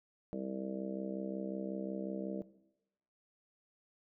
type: harmonic tone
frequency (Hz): 65.5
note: C2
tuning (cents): +2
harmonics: 3 / 4 / 5 / 6 / 7 / 8 / 9 / 10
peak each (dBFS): -41 / -49 / -43 / -53 / -44 / -54 / -45 / -55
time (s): 0.33-2.42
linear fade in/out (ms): 0
effects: noise-tail reverb RT60 0.9 s tail -18 dB re dry